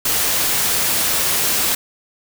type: noise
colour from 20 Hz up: white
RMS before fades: -18 dBFS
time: 0.05-1.75 s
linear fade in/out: 5 ms
effects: none